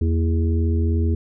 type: harmonic tone with a mistuned harmonic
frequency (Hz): 82.41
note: E2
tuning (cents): 0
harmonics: 1 / 3 / 4 / 5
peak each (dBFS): -17 / -27 / -29 / -31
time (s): 0.01-1.15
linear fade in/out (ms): 5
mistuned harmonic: 3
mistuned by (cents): -96
effects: none